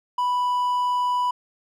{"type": "tone", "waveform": "triangle", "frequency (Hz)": 987.8, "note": "B5", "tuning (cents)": 0, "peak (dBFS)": -18, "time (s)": [0.18, 1.31], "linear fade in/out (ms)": 5, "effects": []}